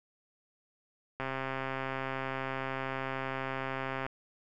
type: click train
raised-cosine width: 0.5 ms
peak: -20 dBFS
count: 382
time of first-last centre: 1.2-4.065 s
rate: 133 Hz
effects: none